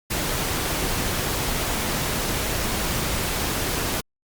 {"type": "noise", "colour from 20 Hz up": "pink", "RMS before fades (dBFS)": -25, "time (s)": [0.1, 4.01], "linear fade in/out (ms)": 10, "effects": ["Opus 48 kbps"]}